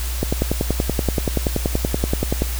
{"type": "click train", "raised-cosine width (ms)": 2, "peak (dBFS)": -5, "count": 24, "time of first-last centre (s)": [0.23, 2.42], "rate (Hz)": 10.5, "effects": ["added 60 Hz sine -22 dBFS peak until 2.59 s", "white hiss -31 dBFS RMS until 2.59 s"]}